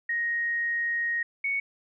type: tone pair in turn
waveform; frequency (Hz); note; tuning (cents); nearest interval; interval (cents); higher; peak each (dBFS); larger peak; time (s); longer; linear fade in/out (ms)
sine; 1873 / 2223; A#6 / C#7; +8 / +4; minor third; 296; second; -25; neither; 0.09-1.23 / 1.44-1.6; first; 5
effects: none